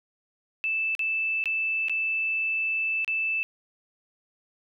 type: tone with dropouts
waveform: sine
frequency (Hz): 2637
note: E7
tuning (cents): 0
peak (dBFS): -24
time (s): 0.64-3.43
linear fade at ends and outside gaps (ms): 0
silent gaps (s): 0.951-0.993 / 1.44-1.457 / 1.884-1.896 / 3.046-3.078
effects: none